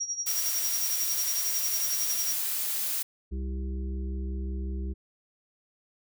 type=tone with tremolo; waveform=sine; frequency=5680 Hz; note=F8; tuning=28 cents sharp; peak=-27 dBFS; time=0-2.35 s; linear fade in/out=10 ms; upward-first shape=sine; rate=11 Hz; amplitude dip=75%
type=noise; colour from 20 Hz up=blue; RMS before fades=-30 dBFS; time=0.26-3.03 s; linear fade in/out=10 ms
type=harmonic tone; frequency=65.41 Hz; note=C2; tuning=in tune; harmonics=1 / 3 / 5 / 6; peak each=-30 / -40 / -44 / -46 dBFS; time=3.31-4.94 s; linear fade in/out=20 ms
effects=none